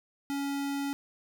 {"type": "tone", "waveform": "square", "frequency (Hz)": 280, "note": "C#4", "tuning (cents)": 18, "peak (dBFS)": -31, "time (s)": [0.3, 0.93], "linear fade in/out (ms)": 0, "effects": []}